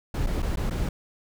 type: noise with dropouts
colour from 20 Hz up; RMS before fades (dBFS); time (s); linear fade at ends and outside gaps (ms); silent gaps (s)
brown; -26; 0.14-0.89; 5; 0.264-0.269 / 0.422-0.426 / 0.559-0.571 / 0.699-0.707
effects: none